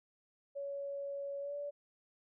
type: tone with pitch glide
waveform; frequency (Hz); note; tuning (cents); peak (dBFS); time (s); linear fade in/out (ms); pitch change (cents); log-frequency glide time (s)
sine; 561 to 576.4; C#5 to D5; +21 to -33; -38; 0.55-1.71; 20; +46; 1.4-1.55
effects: none